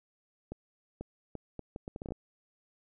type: accelerating click train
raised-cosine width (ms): 2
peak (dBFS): -26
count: 12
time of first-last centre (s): 0.52-2.121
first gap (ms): 490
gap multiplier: 0.7
effects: none